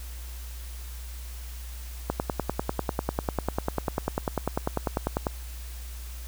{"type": "click train", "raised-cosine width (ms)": 1, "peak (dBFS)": -11, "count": 33, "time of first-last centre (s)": [2.1, 5.268], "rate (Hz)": 10.1, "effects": ["added 60 Hz sine -36 dBFS peak until 6.27 s", "white hiss -47 dBFS RMS until 6.27 s"]}